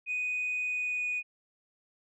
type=tone with pitch glide; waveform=sine; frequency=2489 to 2473 Hz; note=D#7 to D#7; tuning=0 to -11 cents; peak=-28 dBFS; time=0.06-1.23 s; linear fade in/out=50 ms; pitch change=-11 cents; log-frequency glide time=0.64-1.11 s; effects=tanh soft clip ceiling -26 dBFS